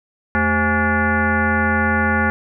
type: tone with frequency modulation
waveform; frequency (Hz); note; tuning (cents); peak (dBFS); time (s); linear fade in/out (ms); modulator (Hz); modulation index
sine; 830.6; G#5; 0; -14; 0.35-2.3; 0; 305; 3.3
effects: none